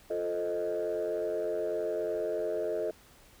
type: chord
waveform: sine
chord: F dominant seventh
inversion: none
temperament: equal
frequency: 349.2 / 440 / 523.3 / 622.3 Hz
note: F4 / A4 / C5 / Eb5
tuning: 0 / 0 / 0 / 0 cents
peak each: -36 / -32 / -38 / -32 dBFS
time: 0.1-2.91 s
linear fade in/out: 5 ms
effects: tanh soft clip ceiling -24 dBFS + pink hiss -58 dBFS RMS until 3.4 s